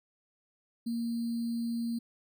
sine tone with sample-and-hold, 233.1 Hz, A#3, in tune, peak -30 dBFS, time 0.86-1.99 s, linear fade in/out 10 ms, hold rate 4410 Hz, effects none

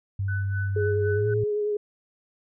sine tone with pitch glide, 98 to 110 Hz, G2 to A2, 0 to 0 cents, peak -24 dBFS, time 0.19-1.44 s, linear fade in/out 5 ms, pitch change +200 cents, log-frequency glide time 1.14-1.27 s
sine tone with tremolo, 1498 Hz, F#6, 21 cents sharp, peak -31 dBFS, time 0.28-1.34 s, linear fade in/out 5 ms, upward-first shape sine, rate 3.9 Hz, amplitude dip 85%
sine tone with vibrato, 417.6 Hz, G#4, 10 cents sharp, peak -23 dBFS, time 0.76-1.77 s, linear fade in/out 5 ms, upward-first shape sine, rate 10 Hz, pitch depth 20 cents each way
effects none

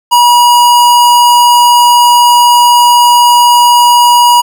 square tone, 964 Hz, B5, 42 cents flat, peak -3 dBFS, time 0.11-4.42 s, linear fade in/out 20 ms, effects none

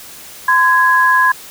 sine tone pair together, 1024.8 / 1661.2 Hz, C6 / G#6, -36 / 0 cents, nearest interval minor sixth, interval 836 cents, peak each -11 dBFS, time 0.48-1.32 s, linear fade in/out 5 ms, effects white hiss -35 dBFS RMS until 1.5 s

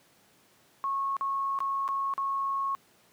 sine tone with dropouts, 1096 Hz, C#6, 20 cents flat, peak -27 dBFS, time 0.84-2.75 s, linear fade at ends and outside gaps 0 ms, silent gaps 1.167-1.21 / 1.589-1.604 / 1.879-1.888 / 2.138-2.179 s, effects pink hiss -62 dBFS RMS until 3.12 s + high-pass 150 Hz 12 dB/octave

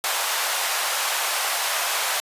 pink high-pass noise, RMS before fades -24 dBFS, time 0.04-2.2 s, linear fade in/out 0 ms, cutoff 680 Hz, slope 24 dB/octave, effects resampled to 32000 Hz

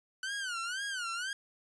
sawtooth tone with vibrato, 1489 Hz, F#6, 11 cents sharp, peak -31 dBFS, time 0.23-1.33 s, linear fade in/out 2 ms, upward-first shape sine, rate 2 Hz, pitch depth 170 cents each way, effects resampled to 22050 Hz

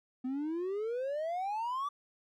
triangle exponential sweep, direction up, 249.8 to 1174.7 Hz, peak -30 dBFS, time 0.24-1.89 s, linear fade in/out 10 ms, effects tanh soft clip ceiling -26 dBFS

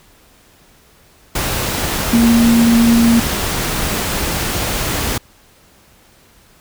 sine tone in noise, 232.5 Hz, A#3, 4 cents flat, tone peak -8 dBFS, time 2.13-3.2 s, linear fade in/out 5 ms, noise pink, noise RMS -19 dBFS, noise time 1.35-5.18 s, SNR +8 dB, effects pink hiss -49 dBFS RMS until 6.6 s

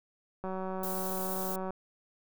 click train, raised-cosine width 1 ms, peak -24 dBFS, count 239, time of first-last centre 0.44-1.706 s, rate 188 Hz
violet noise, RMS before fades -38 dBFS, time 0.83-1.56 s, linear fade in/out 5 ms
effects none

